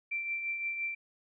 sine tone with tremolo, 2349 Hz, D7, in tune, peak -30 dBFS, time 0.11-0.95 s, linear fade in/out 10 ms, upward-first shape triangle, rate 5.8 Hz, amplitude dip 50%, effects none

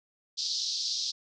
pink band-pass noise, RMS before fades -32 dBFS, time 0.37-1.12 s, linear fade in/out 20 ms, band 3900 to 5700 Hz, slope 48 dB/octave, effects none

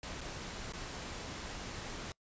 pink noise with dropouts, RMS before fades -43 dBFS, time 0.03-2.12 s, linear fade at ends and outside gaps 1 ms, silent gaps 0.208-0.213 / 0.723-0.735 s, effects noise-tail reverb RT60 0.1 s tail -24 dB re dry + resampled to 16000 Hz

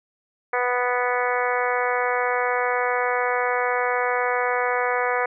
harmonic tone, 246.9 Hz, B3, in tune, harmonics 2 / 3 / 4 / 5 / 6 / 7 / 8 / 9, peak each -25 / -27 / -28 / -29 / -30 / -30 / -31 / -32 dBFS, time 0.53-5.26 s, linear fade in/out 5 ms, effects none

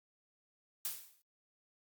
blue noise with exponential decay, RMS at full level -35 dBFS, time 0.85-1.22 s, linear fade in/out 1 ms, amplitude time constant 79 ms, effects Opus 48 kbps

